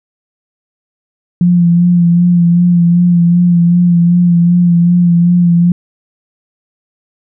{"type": "tone with vibrato", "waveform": "sine", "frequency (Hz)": 173.7, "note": "F3", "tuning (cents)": -9, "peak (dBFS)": -5, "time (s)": [1.41, 5.72], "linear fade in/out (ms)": 2, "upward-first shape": "sine", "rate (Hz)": 2.6, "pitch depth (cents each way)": 30, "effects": []}